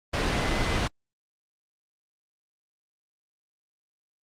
sine tone in noise, 2033 Hz, B6, 50 cents sharp, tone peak -36 dBFS, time 0.31-0.77 s, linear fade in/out 10 ms, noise pink, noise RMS -25 dBFS, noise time 0.13-0.88 s, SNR -14 dB, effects low-pass 5000 Hz 12 dB/octave + Opus 32 kbps

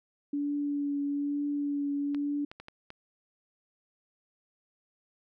sine tone with vibrato, 286.8 Hz, D4, 41 cents flat, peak -28 dBFS, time 0.33-2.45 s, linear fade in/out 5 ms, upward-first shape triangle, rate 1.1 Hz, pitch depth 17 cents each way
clicks, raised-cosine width 0.3 ms, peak -28 dBFS, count 5, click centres 2.147 / 2.515 / 2.6 / 2.684 / 2.904 s
effects none

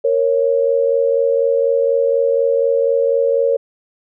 sine tone pair together, 466.2 / 550.3 Hz, A#4 / C#5, 0 / -13 cents, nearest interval minor third, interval 287 cents, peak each -15 dBFS, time 0.04-3.57 s, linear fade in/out 10 ms, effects none

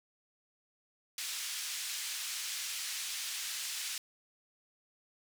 white band-pass noise, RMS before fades -39 dBFS, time 1.18-3.98 s, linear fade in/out 2 ms, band 2100 to 7800 Hz, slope 12 dB/octave, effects none

